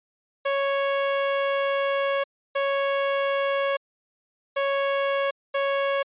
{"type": "tone bursts at uneven times", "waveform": "sawtooth", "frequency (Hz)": 554, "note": "C#5", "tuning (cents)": -1, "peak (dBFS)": -18, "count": 4, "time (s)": [[0.45, 2.24], [2.55, 3.77], [4.56, 5.31], [5.54, 6.03]], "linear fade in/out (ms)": 10, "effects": ["resampled to 8000 Hz"]}